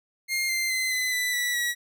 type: tone with pitch steps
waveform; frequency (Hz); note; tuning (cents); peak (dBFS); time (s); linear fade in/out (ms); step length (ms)
sawtooth; 2122 / 2088 / 2054 / 2021 / 1989.1 / 1957.2 / 1925.8; C7 / C7 / C7 / B6 / B6 / B6 / B6; +24 / -4 / -33 / +39 / +12 / -16 / -44; -21; 0.28-1.75; 50; 210
effects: none